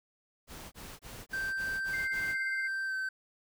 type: noise bursts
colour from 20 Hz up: pink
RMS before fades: -46 dBFS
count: 7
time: 0.47-2.358 s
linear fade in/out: 50 ms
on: 250 ms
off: 23 ms
type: tone with pitch glide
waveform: triangle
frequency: 1564 to 1540.7 Hz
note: G6 to G6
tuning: -4 to -30 cents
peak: -30 dBFS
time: 1.33-3.09 s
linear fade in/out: 5 ms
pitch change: -26 cents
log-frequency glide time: 2.85-2.94 s
type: tone with tremolo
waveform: sine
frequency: 2093 Hz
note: C7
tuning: in tune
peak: -33 dBFS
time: 1.93-2.68 s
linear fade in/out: 10 ms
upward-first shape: sine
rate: 17 Hz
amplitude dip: 55%
effects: none